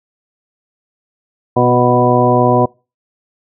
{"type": "harmonic tone with a mistuned harmonic", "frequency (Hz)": 123.47, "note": "B2", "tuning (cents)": 0, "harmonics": [1, 2, 3, 4, 5, 6, 8], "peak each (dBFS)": [-16, -16, -16, -16, -16, -16, -16], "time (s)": [1.56, 2.66], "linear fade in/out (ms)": 10, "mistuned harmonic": 3, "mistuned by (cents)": -16, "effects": ["noise-tail reverb RT60 0.3 s tail -25 dB re dry"]}